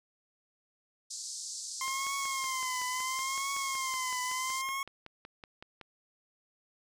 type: band-pass noise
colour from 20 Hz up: white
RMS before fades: -41 dBFS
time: 1.1-4.62 s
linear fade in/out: 10 ms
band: 4400 to 8400 Hz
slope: 48 dB/octave
type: tone with vibrato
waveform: 25% pulse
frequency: 1052 Hz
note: C6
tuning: 9 cents sharp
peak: -29 dBFS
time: 1.81-4.83 s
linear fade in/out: 2 ms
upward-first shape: triangle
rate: 0.73 Hz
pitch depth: 91 cents each way
type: click train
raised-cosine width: 0.3 ms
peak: -30 dBFS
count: 22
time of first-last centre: 1.88-5.813 s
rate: 5.34 Hz
effects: none